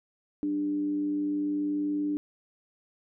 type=tone with frequency modulation; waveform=sine; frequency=296.6 Hz; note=D4; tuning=17 cents sharp; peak=-26 dBFS; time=0.43-2.17 s; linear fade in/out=0 ms; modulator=107 Hz; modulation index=0.26; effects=none